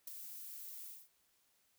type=noise with ADSR envelope; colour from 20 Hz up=violet; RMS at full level=-42 dBFS; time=0.07-1.09 s; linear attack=5 ms; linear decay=12 ms; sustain=-7 dB; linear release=230 ms; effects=white hiss -75 dBFS RMS until 1.78 s